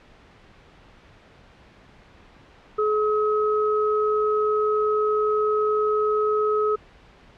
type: tone pair together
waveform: sine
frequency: 425.8 / 1276 Hz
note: G#4 / D#6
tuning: +43 / +43 cents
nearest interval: octave + perfect fifth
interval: 1900 cents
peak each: -20 / -24 dBFS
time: 2.78-6.76 s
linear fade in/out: 10 ms
effects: pink hiss -51 dBFS RMS until 7.37 s + low-pass 3000 Hz 12 dB/octave